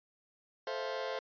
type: chord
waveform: sawtooth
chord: F major seventh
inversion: first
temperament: just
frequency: 436.5 / 523.8 / 654.8 / 698.5 Hz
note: A4 / C5 / E5 / F5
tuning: -14 / +2 / -12 / 0 cents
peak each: -37 / -34 / -38 / -40 dBFS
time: 0.67-1.19 s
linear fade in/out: 2 ms
effects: resampled to 11025 Hz